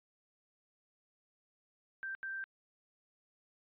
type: tone bursts at uneven times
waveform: sine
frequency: 1568 Hz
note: G6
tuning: in tune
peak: -38 dBFS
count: 2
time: 2.03-2.15 / 2.23-2.44 s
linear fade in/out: 0 ms
effects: resampled to 8000 Hz